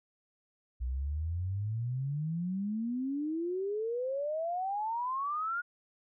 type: exponential sweep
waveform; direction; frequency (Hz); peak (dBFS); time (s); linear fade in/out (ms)
sine; up; 59.7 to 1446; -31; 0.8-5.62; 20
effects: none